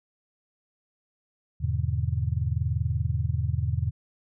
sine chord, E dominant seventh, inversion none, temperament just, 82.41 / 103.01 / 123.61 / 148.33 Hz, E2 / G#2 / B2 / D3, 0 / -14 / +2 / +18 cents, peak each -28 / -29 / -29 / -33 dBFS, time 1.6-3.91 s, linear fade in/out 20 ms, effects none

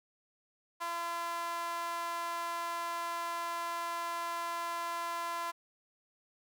sawtooth tone with high-pass filter, 340.2 Hz, F4, 45 cents flat, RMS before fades -37 dBFS, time 0.8-5.52 s, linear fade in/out 20 ms, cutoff 960 Hz, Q 3.5, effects none

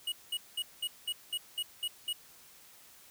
square tone bursts, 2900 Hz, F#7, 35 cents flat, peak -32 dBFS, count 9, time 0.07-2.129 s, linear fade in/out 5 ms, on 51 ms, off 200 ms, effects white hiss -57 dBFS RMS until 3.1 s

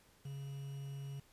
triangle tone with quantisation, 138.59 Hz, C#3, in tune, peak -40 dBFS, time 0.25-1.2 s, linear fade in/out 5 ms, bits 10, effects pink hiss -67 dBFS RMS until 1.32 s + resampled to 32000 Hz

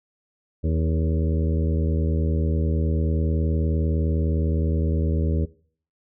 harmonic tone with a mistuned harmonic, 79.7 Hz, D#2, 42 cents sharp, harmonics 1 / 2 / 3 / 4 / 5 / 6 / 7, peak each -21 / -27 / -31 / -33 / -35 / -37 / -38 dBFS, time 0.63-5.46 s, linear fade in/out 20 ms, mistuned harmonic 5, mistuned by +45 cents, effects noise-tail reverb RT60 0.5 s tail -19 dB re dry

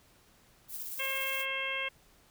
violet noise with tremolo, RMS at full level -39 dBFS, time 0.68-1.46 s, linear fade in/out 50 ms, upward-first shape square, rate 17 Hz, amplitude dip 30%
harmonic tone, 536 Hz, C5, 42 cents sharp, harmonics 1 / 2 / 3 / 4 / 5 / 6, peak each -42 / -42 / -41 / -36 / -37 / -40 dBFS, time 0.99-1.89 s, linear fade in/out 10 ms
effects pink hiss -63 dBFS RMS until 2.3 s

